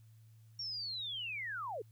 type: linear sweep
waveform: sine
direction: down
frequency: 5588 to 383.6 Hz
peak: -38 dBFS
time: 0.59-1.82 s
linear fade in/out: 5 ms
effects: added 111 Hz sine -57 dBFS peak until 1.91 s + white hiss -75 dBFS RMS until 1.91 s